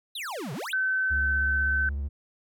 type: exponential two-way sweep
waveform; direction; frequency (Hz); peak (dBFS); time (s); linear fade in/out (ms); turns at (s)
square; down then up; 4159 to 122.9 to 4159; -33; 0.15-0.73; 5; 0.53
type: tone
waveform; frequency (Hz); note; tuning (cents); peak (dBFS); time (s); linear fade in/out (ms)
sine; 1530; G6; -42; -23; 0.73-1.89; 2
type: tone with vibrato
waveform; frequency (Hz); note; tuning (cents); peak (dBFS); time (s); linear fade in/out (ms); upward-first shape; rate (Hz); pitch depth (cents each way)
triangle; 70.5; C#2; +30; -26; 1.1-2.09; 20; sine; 16; 66
effects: none